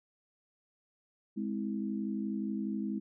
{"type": "chord", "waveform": "sine", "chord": "Ab augmented", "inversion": "none", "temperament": "just", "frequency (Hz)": [207.7, 259.6, 324.5], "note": ["Ab3", "C4", "E4"], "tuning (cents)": [0, -13, -27], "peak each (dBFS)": [-34, -39, -39], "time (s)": [1.36, 3], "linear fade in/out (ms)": 20, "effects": []}